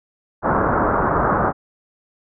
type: low-pass noise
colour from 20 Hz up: white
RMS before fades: -18 dBFS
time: 0.42-1.53 s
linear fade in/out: 50 ms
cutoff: 1400 Hz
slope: 48 dB/octave
effects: none